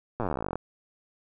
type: slowing click train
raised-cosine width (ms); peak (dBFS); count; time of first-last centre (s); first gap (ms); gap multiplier
1; -16; 25; 0.2-0.556; 8; 1.05
effects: none